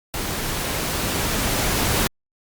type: noise with level ramp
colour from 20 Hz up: pink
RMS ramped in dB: -27 to -20 dBFS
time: 0.14-2.07 s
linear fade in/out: 0 ms
effects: Opus 48 kbps